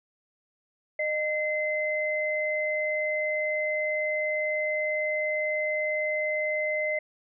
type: tone pair together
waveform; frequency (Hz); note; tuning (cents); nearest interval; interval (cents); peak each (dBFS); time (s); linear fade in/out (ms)
sine; 612 / 2059; D#5 / C7; -29 / -28; octave + major sixth; 2101; -28; 0.99-6.99; 5
effects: none